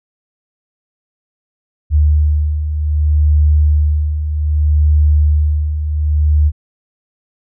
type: beating tone pair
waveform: sine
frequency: 74.7 / 75.34 Hz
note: D2 / D2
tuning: +30 / +45 cents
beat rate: 0.64 Hz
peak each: -17 / -10 dBFS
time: 1.9-6.52 s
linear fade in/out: 50 ms
effects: none